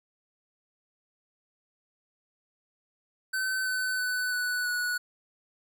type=tone with pitch steps; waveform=square; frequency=1528 / 1513.1 / 1498.3 / 1483.6 / 1469.1 Hz; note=G6 / F#6 / F#6 / F#6 / F#6; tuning=-45 / +38 / +21 / +4 / -13 cents; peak=-28 dBFS; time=3.33-4.98 s; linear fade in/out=10 ms; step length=330 ms; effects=none